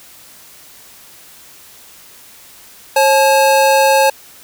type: tone pair together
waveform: square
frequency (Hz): 541 / 860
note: C#5 / A5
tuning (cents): -42 / -40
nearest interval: minor sixth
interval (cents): 802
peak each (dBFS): -12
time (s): 2.96-4.1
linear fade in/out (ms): 5
effects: white hiss -41 dBFS RMS until 4.43 s